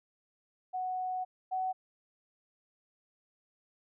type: tone pair in turn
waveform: sine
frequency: 740 / 749 Hz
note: F#5 / F#5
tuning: 0 / +21 cents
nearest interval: unison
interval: 21 cents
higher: second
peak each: -32 / -30 dBFS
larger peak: second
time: 0.73-1.25 / 1.51-1.73 s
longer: first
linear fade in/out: 20 ms
effects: none